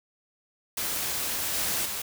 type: noise with level steps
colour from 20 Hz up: white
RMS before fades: -30 / -28 / -33 dBFS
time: 0.77-2.02 s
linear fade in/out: 5 ms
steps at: 1.53 / 1.85 s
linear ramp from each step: 10 ms
effects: none